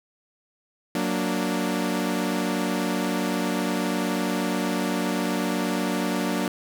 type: chord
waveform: sawtooth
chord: Gb augmented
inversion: none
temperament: equal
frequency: 185 / 233.1 / 293.7 Hz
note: Gb3 / Bb3 / D4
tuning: 0 / 0 / 0 cents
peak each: -24 dBFS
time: 0.95-6.48 s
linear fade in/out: 2 ms
effects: none